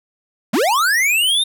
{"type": "linear sweep", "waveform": "square", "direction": "up", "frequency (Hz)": [173.4, 3718], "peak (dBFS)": -14, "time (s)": [0.53, 1.44], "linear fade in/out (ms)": 10, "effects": []}